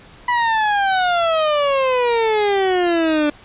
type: exponential sweep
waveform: 30% pulse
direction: down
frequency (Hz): 987.8 to 292.7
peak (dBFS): -12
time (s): 0.28-3.3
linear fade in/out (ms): 5
effects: pink hiss -44 dBFS RMS until 3.44 s + resampled to 8000 Hz